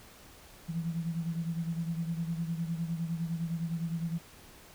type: beating tone pair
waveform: sine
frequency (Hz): 164.81 / 174.61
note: E3 / F3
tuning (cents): 0 / 0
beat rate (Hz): 9.8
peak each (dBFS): -32 / -38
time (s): 0.68-4.19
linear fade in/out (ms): 20
effects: pink hiss -54 dBFS RMS until 4.74 s